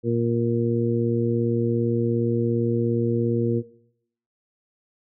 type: harmonic tone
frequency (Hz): 117.3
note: A#2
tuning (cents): +11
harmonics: 1 / 2 / 3 / 4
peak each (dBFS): -25 / -25 / -25 / -25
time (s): 0.03-3.63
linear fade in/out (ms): 50
effects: noise-tail reverb RT60 0.7 s tail -18 dB re dry